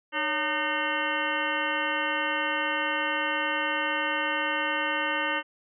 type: harmonic tone with a mistuned harmonic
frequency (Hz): 304.8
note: D#4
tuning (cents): -36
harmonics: 1 / 2 / 3 / 4 / 5 / 6 / 7 / 9 / 10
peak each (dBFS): -37 / -35 / -33 / -34 / -33 / -32 / -35 / -34 / -36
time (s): 0.12-5.43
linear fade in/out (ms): 50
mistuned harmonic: 2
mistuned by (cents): -150
effects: none